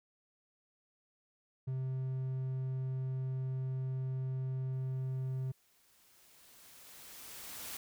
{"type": "tone", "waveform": "triangle", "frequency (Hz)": 130.81, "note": "C3", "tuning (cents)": 0, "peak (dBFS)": -32, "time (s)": [1.67, 5.52], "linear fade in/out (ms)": 10}
{"type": "noise with exponential growth", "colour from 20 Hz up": "white", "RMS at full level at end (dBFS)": -43, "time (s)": [4.73, 7.77], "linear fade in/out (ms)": 2, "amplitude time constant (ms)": 660}
{"effects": []}